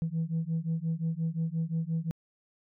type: beating tone pair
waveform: sine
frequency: 160.6 / 166.3 Hz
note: E3 / E3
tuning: -45 / +16 cents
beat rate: 5.7 Hz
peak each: -30 dBFS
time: 0.02-2.11 s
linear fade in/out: 0 ms
effects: tanh soft clip ceiling -24 dBFS